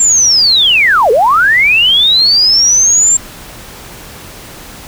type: linear two-way sweep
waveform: sine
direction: down then up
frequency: 7450 to 412.1 to 7450 Hz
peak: -5 dBFS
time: 0-3.17 s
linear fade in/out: 5 ms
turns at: 1.11 s
effects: pink hiss -31 dBFS RMS until 4.87 s